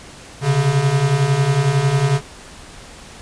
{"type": "beating tone pair", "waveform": "square", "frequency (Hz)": [130.81, 141.81], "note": ["C3", "C#3"], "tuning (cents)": [0, 40], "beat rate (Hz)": 11, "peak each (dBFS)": [-20, -16], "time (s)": [0.41, 2.21], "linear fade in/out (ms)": 50, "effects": ["pink hiss -39 dBFS RMS until 3.21 s", "resampled to 22050 Hz"]}